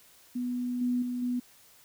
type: tone with level steps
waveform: sine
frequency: 246.5 Hz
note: B3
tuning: 3 cents flat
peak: -29 / -25 / -30 / -27 dBFS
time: 0.35-1.4 s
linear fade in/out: 10 ms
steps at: 0.81 / 1.02 / 1.22 s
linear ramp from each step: 5 ms
effects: white hiss -58 dBFS RMS until 1.84 s